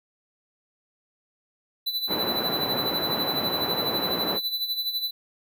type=tone with tremolo; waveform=square; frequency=3988 Hz; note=B7; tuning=16 cents sharp; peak=-24 dBFS; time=1.86-5.11 s; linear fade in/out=10 ms; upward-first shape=sine; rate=12 Hz; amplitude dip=65%
type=band-pass noise; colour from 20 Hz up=pink; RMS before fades=-30 dBFS; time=2.07-4.4 s; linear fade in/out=50 ms; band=230 to 1200 Hz; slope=12 dB/octave
effects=none